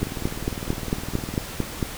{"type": "two click trains", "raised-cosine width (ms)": 3, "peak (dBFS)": [-18, -9], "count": [27, 9], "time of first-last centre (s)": [[0.02, 1.34], [0.03, 1.828]], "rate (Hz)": [19.7, 4.45], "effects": ["pink hiss -35 dBFS RMS until 1.97 s"]}